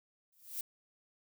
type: noise with exponential growth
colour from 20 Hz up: violet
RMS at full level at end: -35 dBFS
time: 0.32-0.61 s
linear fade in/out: 5 ms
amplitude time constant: 63 ms
effects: none